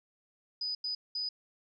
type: tone bursts at uneven times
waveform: sine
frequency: 4978 Hz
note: D#8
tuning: in tune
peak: -32 dBFS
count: 3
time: 0.61-0.75 / 0.84-0.95 / 1.15-1.29 s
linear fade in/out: 5 ms
effects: none